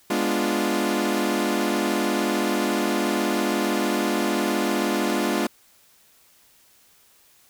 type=chord; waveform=sawtooth; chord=G# diminished seventh; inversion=none; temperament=equal; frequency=207.7 / 246.9 / 293.7 / 349.2 Hz; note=G#3 / B3 / D4 / F4; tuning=0 / 0 / 0 / 0 cents; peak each=-23 / -24 / -23 / -22 dBFS; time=0.1-5.47 s; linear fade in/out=5 ms; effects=white hiss -57 dBFS RMS until 7.49 s